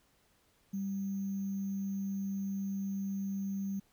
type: tone with sample-and-hold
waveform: sine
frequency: 196 Hz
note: G3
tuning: in tune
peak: -33 dBFS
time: 0.73-3.8 s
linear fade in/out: 10 ms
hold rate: 6300 Hz
effects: pink hiss -70 dBFS RMS until 3.92 s